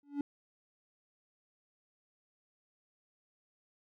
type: tone with exponential growth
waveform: triangle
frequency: 285.8 Hz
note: D4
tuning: 47 cents flat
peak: -26 dBFS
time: 0.03-0.21 s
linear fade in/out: 2 ms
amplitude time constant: 37 ms
effects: none